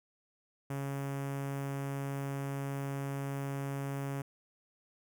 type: tone with notch filter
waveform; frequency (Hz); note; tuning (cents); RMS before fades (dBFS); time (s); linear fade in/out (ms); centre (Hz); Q
sawtooth; 138.59; C#3; 0; -37; 0.7-4.22; 5; 4100; 0.85
effects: none